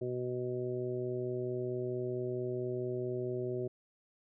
harmonic tone, 124.5 Hz, B2, 14 cents sharp, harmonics 1 / 2 / 3 / 4 / 5, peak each -40 / -45 / -35 / -46 / -44 dBFS, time 0.01-3.68 s, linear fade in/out 10 ms, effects none

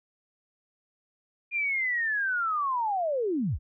sine linear sweep, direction down, 2429 to 38.89 Hz, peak -25 dBFS, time 1.51-3.59 s, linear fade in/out 50 ms, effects none

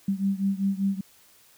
sine beating tone pair, 194.1 / 199.2 Hz, G3 / G3, -17 / +28 cents, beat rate 5.1 Hz, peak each -25 / -27 dBFS, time 0.08-1.01 s, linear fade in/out 5 ms, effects white hiss -57 dBFS RMS until 1.57 s

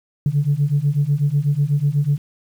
sine beating tone pair, 140 / 148.1 Hz, C#3 / D3, +18 / +15 cents, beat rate 8.1 Hz, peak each -18 / -17 dBFS, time 0.26-2.18 s, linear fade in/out 2 ms, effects tanh soft clip ceiling -9 dBFS + 8-bit

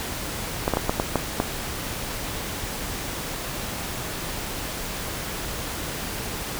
clicks, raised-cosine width 1 ms, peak -6 dBFS, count 7, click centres 0.679 / 0.737 / 0.771 / 0.895 / 0.999 / 1.157 / 1.401 s, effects pink hiss -31 dBFS RMS until 6.59 s

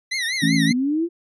25% pulse tone with vibrato, 1975.5 Hz, B6, in tune, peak -18 dBFS, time 0.11-0.73 s, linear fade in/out 10 ms, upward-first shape triangle, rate 5.2 Hz, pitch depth 170 cents each way
sine chord, A major, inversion second, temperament just, 165 / 220 / 275 Hz, E3 / A3 / C#4, +2 / 0 / -14 cents, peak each -20 / -22 / -19 dBFS, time 0.42-0.72 s, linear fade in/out 10 ms
sine linear sweep, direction up, 225.1 to 350 Hz, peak -18 dBFS, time 0.68-1.09 s, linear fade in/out 50 ms
effects resampled to 24000 Hz

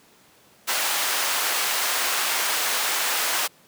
pink high-pass noise, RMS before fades -24 dBFS, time 0.67-3.48 s, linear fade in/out 20 ms, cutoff 900 Hz, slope 12 dB/octave, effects pink hiss -55 dBFS RMS until 3.67 s + high-pass 150 Hz 12 dB/octave

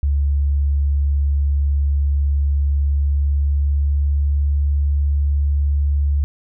sine tone with pitch glide, 70.9 to 71.6 Hz, C#2 to D2, +40 to -43 cents, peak -14 dBFS, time 0.03-6.24 s, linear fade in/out 0 ms, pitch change +17 cents, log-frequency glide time 2.8-4.4 s, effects none

